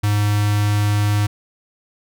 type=tone with notch filter; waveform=square; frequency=103.83 Hz; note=G#2; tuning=in tune; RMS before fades=-17 dBFS; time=0.03-1.27 s; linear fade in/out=10 ms; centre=450 Hz; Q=1; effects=none